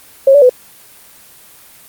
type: tone with pitch steps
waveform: sine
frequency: 542 / 575 / 501 Hz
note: C#5 / D5 / B4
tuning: -39 / -37 / +25 cents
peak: -3 dBFS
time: 0.27-0.495 s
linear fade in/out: 5 ms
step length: 75 ms
effects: white hiss -41 dBFS RMS until 1.88 s + Opus 24 kbps